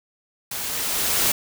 white noise with level ramp, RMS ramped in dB -30 to -19 dBFS, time 0.51-1.32 s, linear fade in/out 5 ms, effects none

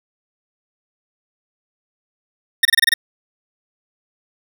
25% pulse tone bursts, 1837 Hz, A#6, 26 cents flat, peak -6 dBFS, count 7, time 2.63-2.94 s, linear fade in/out 5 ms, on 22 ms, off 26 ms, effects none

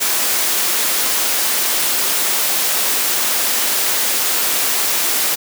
white high-pass noise, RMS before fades -17 dBFS, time 0-5.36 s, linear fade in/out 20 ms, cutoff 270 Hz, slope 12 dB/octave, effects none

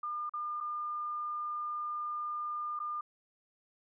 sine tone with dropouts, 1206 Hz, D6, 46 cents sharp, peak -34 dBFS, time 0.03-3.01 s, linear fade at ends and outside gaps 5 ms, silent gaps 0.295-0.336 / 0.604-0.608 / 2.792-2.8 s, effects none

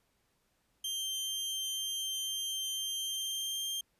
sawtooth tone with pitch glide, 3149 to 3180 Hz, G7 to G7, +7 to +24 cents, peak -31 dBFS, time 0.84-3.81 s, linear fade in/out 5 ms, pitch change +17 cents, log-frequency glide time 3.01-3.7 s, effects pink hiss -75 dBFS RMS until 3.99 s + resampled to 32000 Hz

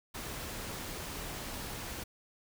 pink noise, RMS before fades -41 dBFS, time 0.14-2.04 s, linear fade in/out 10 ms, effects none

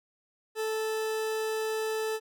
40% pulse tone, 438.2 Hz, A4, 7 cents flat, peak -28 dBFS, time 0.55-2.2 s, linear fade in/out 50 ms, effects none

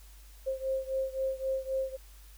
sine beating tone pair, 529 / 532.8 Hz, C5 / C5, +19 / +31 cents, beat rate 3.8 Hz, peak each -32 / -34 dBFS, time 0.46-1.97 s, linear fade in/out 20 ms, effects added 50 Hz sine -50 dBFS peak until 2.37 s + white hiss -59 dBFS RMS until 2.37 s

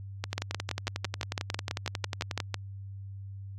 two click trains, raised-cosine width 0.2 ms, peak -13 / -14 dBFS, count 14 / 25, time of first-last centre 0.38-2.543 / 0.24-2.402 s, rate 6.01 / 11.1 Hz, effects added 98 Hz sine -39 dBFS peak until 3.58 s + AAC 64 kbps

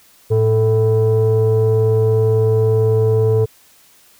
sine tone pair together, 110 / 441 Hz, A2 / A4, 0 / +4 cents, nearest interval 2 octaves, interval 2404 cents, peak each -12 dBFS, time 0.3-3.46 s, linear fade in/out 20 ms, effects tanh soft clip ceiling -8 dBFS + white hiss -50 dBFS RMS until 4.19 s

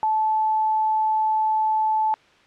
sine tone, 870 Hz, A5, 20 cents flat, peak -18 dBFS, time 0.03-2.14 s, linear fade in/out 0 ms, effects white hiss -54 dBFS RMS until 2.46 s + low-pass 3000 Hz 12 dB/octave

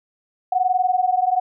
sine tone pair together, 727.1 / 748 Hz, F#5 / F#5, -30 / +19 cents, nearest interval unison, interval 49 cents, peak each -19 dBFS, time 0.52-1.4 s, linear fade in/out 5 ms, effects none

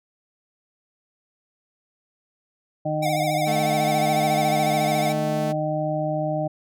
harmonic tone, 153.6 Hz, D#3, 22 cents flat, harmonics 1 / 2 / 4 / 5, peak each -27 / -30 / -25 / -30 dBFS, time 2.85-6.48 s, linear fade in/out 10 ms
square tone with vibrato, 740 Hz, F#5, in tune, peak -23 dBFS, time 3.02-5.13 s, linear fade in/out 10 ms, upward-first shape sine, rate 14 Hz, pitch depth 89 cents each way
sawtooth tone, 219.8 Hz, A3, 2 cents flat, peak -24 dBFS, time 3.46-5.53 s, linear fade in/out 20 ms
effects none

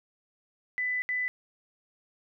sine tone bursts at uneven times, 1997 Hz, B6, 19 cents sharp, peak -27 dBFS, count 2, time 0.78-1.02 / 1.09-1.28 s, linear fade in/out 0 ms, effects none

